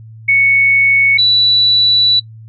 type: tone pair in turn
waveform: sine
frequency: 2217 / 3950 Hz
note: C#7 / B7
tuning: 0 / 0 cents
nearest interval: minor seventh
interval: 1000 cents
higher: second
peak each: -7 dBFS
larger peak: neither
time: 0.28-1.18 / 1.18-2.2 s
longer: second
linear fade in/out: 10 ms
effects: noise-tail reverb RT60 0.1 s tail -23 dB re dry + added 111 Hz sine -32 dBFS peak until 2.48 s